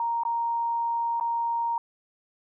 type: tone with dropouts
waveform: sine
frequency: 932.3 Hz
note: A#5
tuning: in tune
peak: -24 dBFS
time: 0-1.78 s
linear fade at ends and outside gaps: 2 ms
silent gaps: 0.235-0.251 / 1.199-1.209 s
effects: none